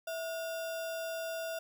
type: tone with sample-and-hold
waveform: sine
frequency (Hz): 656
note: E5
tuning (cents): -9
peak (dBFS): -35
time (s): 0.07-1.59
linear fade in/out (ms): 5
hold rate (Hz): 2100
effects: none